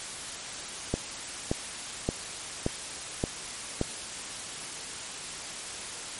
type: click train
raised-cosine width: 2 ms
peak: -12 dBFS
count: 6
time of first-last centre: 0.94-3.814 s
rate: 1.74 Hz
effects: white hiss -38 dBFS RMS until 6.19 s + MP3 48 kbps